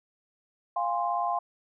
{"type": "chord", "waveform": "sine", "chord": "F minor", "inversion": "none", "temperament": "equal with one note detuned", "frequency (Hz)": [698.5, 815.4, 1046.5], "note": ["F5", "Ab5", "C6"], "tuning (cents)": [0, -32, 0], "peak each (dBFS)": [-29, -31, -30], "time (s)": [0.76, 1.39], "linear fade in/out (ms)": 5, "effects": []}